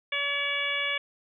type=harmonic tone; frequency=569 Hz; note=C#5; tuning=45 cents sharp; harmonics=1 / 2 / 3 / 4 / 5 / 6; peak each=-38 / -38 / -34 / -29 / -34 / -34 dBFS; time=0.12-0.98 s; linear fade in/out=5 ms; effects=none